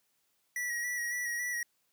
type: tone with vibrato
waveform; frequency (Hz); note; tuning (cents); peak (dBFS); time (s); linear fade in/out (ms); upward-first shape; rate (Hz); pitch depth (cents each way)
square; 1927; B6; -43; -33; 0.56-1.63; 2; square; 3.6; 26
effects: white hiss -75 dBFS RMS until 1.92 s + high-pass 80 Hz 12 dB/octave